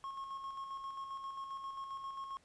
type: tone with tremolo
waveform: triangle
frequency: 1086 Hz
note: C#6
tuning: 36 cents flat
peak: -38 dBFS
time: 0.04-2.37 s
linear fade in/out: 0 ms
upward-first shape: square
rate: 7.5 Hz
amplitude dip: 40%
effects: pink hiss -69 dBFS RMS until 2.44 s + resampled to 22050 Hz